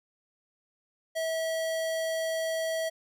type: tone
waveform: square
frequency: 648 Hz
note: E5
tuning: 30 cents flat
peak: -29 dBFS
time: 1.15-2.9 s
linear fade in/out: 20 ms
effects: none